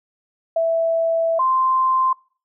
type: tone pair in turn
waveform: sine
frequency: 659.3 / 1043 Hz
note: E5 / C6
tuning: 0 / -6 cents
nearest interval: minor sixth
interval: 794 cents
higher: second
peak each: -15 dBFS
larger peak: neither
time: 0.56-1.39 / 1.39-2.13 s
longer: first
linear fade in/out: 5 ms
effects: noise-tail reverb RT60 0.4 s tail -24 dB re dry